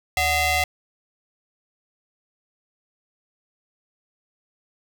sawtooth ring-modulated tone, 661 Hz, E5, 5 cents sharp, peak -12 dBFS, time 0.17-0.64 s, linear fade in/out 2 ms, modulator 1400 Hz, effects none

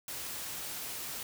white noise, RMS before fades -40 dBFS, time 0.08-1.23 s, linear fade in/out 2 ms, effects none

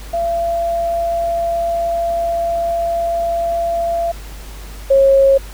sine tone pair in turn, 679 / 544.1 Hz, F5 / C#5, -49 / -32 cents, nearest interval major third, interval 383 cents, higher first, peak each -15 / -7 dBFS, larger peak second, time 0.13-4.12 / 4.9-5.38 s, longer first, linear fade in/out 10 ms, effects added 50 Hz sine -30 dBFS peak until 5.53 s + pink hiss -38 dBFS RMS until 5.53 s

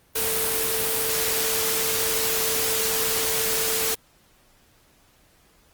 sine tone in noise, 446.6 Hz, A4, 26 cents sharp, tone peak -30 dBFS, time 0.15-3.95 s, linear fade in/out 10 ms, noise white, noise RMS -24 dBFS, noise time 0.15-3.95 s, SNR -9 dB, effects pink hiss -59 dBFS RMS until 5.73 s + Opus 32 kbps

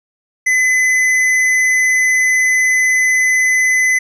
sine tone with hard clipping, 2021 Hz, B6, 39 cents sharp, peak -12 dBFS, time 0.46-3.99 s, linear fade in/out 10 ms, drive 9 dB, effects none

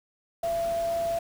sine tone in noise, 674 Hz, E5, 38 cents sharp, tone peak -25 dBFS, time 0.43-1.19 s, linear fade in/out 5 ms, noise pink, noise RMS -42 dBFS, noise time 0.43-1.19 s, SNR +14 dB, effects none

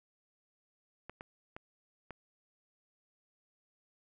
clicks, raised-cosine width 0.5 ms, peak -29 dBFS, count 4, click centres 1.096 / 1.209 / 1.565 / 2.107 s, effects none

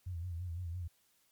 sine tone with vibrato, 87 Hz, F2, 6 cents flat, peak -37 dBFS, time 0.06-0.88 s, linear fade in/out 10 ms, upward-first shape sine, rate 5.9 Hz, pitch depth 92 cents each way, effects white hiss -72 dBFS RMS until 1.31 s + MP3 96 kbps

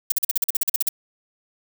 violet noise bursts, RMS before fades -19 dBFS, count 13, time 0.1-0.889 s, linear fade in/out 5 ms, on 21 ms, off 43 ms, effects none

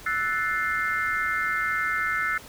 sine chord, F# half-diminished seventh, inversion third, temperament equal with one note detuned, 1318.5 / 1480 / 1760 / 2106 Hz, E6 / F#6 / A6 / C7, 0 / 0 / 0 / +11 cents, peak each -29 dBFS, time 0.06-2.38 s, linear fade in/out 5 ms, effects pink hiss -45 dBFS RMS until 2.48 s

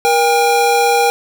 square tone pair together, 474.7 / 803 Hz, A#4 / G5, +31 / +41 cents, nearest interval major sixth, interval 910 cents, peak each -15 / -13 dBFS, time 0.05-1.1 s, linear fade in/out 0 ms, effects none

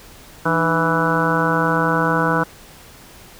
harmonic tone with a mistuned harmonic, 164.81 Hz, E3, in tune, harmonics 1 / 2 / 3 / 4 / 5 / 6 / 7 / 8 / 9, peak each -22 / -24 / -23 / -27 / -28 / -23 / -27 / -24 / -22 dBFS, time 0.45-2.44 s, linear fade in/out 10 ms, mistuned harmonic 2, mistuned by -110 cents, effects pink hiss -43 dBFS RMS until 3.39 s

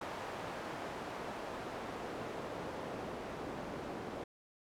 pink noise with band-pass filter sweep, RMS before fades -43 dBFS, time 0.01-4.24 s, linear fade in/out 5 ms, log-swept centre 760 to 430 Hz, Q 0.77, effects none

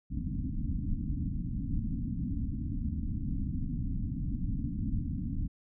pink low-pass noise, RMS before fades -33 dBFS, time 0.1-5.48 s, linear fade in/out 20 ms, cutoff 290 Hz, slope 96 dB/octave, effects none

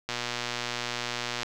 click train, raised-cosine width 0.2 ms, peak -13 dBFS, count 162, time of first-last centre 0.09-1.432 s, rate 120 Hz, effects none

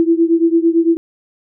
sine beating tone pair, 329.6 / 338.5 Hz, E4 / E4, 0 / +46 cents, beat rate 8.9 Hz, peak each -12 / -14 dBFS, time 0-0.97 s, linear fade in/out 0 ms, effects none

